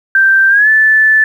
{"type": "tone with pitch glide", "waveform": "sine", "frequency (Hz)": [1568, 1749.9], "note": ["G6", "A6"], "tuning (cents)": [0, -10], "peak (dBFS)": -5, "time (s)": [0.15, 1.24], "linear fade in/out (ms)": 2, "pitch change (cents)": 190, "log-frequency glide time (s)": [0.49, 0.69], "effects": ["7-bit"]}